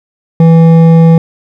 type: tone with hard clipping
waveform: sine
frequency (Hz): 164.6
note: E3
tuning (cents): -2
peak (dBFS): -3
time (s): 0.4-1.18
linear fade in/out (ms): 2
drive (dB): 9
effects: none